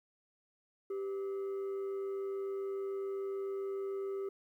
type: tone with frequency modulation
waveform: sine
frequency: 392 Hz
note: G4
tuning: in tune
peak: -33 dBFS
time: 0.9-4.29 s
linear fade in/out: 5 ms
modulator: 891 Hz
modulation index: 0.2
effects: tanh soft clip ceiling -34 dBFS + 12-bit